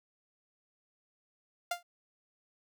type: tone with exponential decay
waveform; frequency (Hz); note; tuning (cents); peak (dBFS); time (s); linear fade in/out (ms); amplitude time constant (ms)
sawtooth; 698.5; F5; 0; -24; 1.71-1.83; 5; 25
effects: none